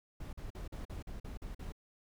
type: noise bursts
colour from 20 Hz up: brown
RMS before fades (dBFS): -43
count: 9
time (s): 0.2-1.722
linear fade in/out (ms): 5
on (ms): 130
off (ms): 44
effects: none